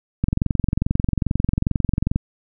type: click train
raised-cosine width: 5 ms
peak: -6 dBFS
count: 44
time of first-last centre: 0.24-2.16 s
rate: 22.4 Hz
effects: none